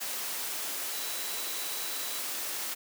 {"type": "tone in noise", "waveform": "sine", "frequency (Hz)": 3941, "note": "B7", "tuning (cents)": -4, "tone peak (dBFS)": -43, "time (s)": [0.92, 2.2], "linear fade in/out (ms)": 20, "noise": "white", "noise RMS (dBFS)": -35, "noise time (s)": [0, 2.75], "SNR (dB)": -11, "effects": ["high-pass 300 Hz 12 dB/octave"]}